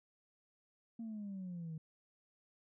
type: exponential sweep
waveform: sine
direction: down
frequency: 232.2 to 155.56 Hz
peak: -40 dBFS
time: 0.99-1.78 s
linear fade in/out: 5 ms
effects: tanh soft clip ceiling -39 dBFS